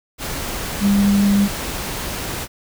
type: tone in noise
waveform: sine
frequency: 201 Hz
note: G3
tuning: 44 cents sharp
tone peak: -12 dBFS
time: 0.8-1.49 s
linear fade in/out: 50 ms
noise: pink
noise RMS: -26 dBFS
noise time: 0.18-2.48 s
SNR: +11 dB
effects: none